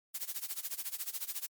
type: noise with tremolo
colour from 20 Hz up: blue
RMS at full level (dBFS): -36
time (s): 0.14-1.47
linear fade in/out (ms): 10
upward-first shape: sine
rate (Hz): 14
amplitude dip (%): 90
effects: MP3 96 kbps